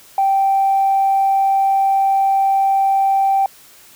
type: tone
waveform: sine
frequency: 781 Hz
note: G5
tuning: 7 cents flat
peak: -11 dBFS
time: 0.18-3.46 s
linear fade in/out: 2 ms
effects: tanh soft clip ceiling -7 dBFS + white hiss -45 dBFS RMS until 3.95 s